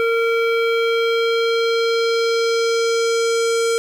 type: tone with low-pass filter sweep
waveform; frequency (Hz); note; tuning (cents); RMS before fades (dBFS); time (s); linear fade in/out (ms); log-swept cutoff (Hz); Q
square; 459.9; A#4; -23; -18; 0-3.78; 0; 2200 to 8200; 1.9
effects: 7-bit